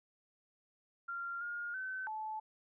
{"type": "tone with pitch steps", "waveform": "sine", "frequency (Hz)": [1386, 1421, 1526, 868], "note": ["F6", "F6", "G6", "A5"], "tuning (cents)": [-14, 30, -47, -24], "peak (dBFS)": -38, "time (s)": [1.08, 2.4], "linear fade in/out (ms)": 10, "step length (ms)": 330, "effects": []}